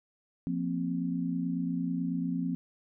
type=chord; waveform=sine; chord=F suspended fourth; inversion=none; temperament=just; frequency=174.61 / 232.8 / 261.9 Hz; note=F3 / Bb3 / C4; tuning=0 / -2 / +2 cents; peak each=-32 / -37 / -32 dBFS; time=0.47-2.55 s; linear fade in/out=0 ms; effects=none